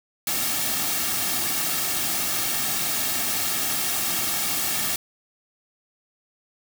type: noise with comb filter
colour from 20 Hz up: white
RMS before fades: -25 dBFS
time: 0.27-4.96 s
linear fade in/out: 2 ms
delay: 2 ms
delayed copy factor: -0.6
effects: none